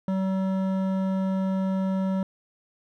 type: tone with hard clipping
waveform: sine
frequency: 190.4 Hz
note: F#3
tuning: 50 cents sharp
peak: -25 dBFS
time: 0.08-2.23 s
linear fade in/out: 2 ms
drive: 12 dB
effects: none